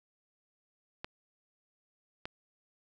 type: clicks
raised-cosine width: 0.3 ms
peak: -22 / -22 dBFS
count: 2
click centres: 1.045 / 2.255 s
effects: none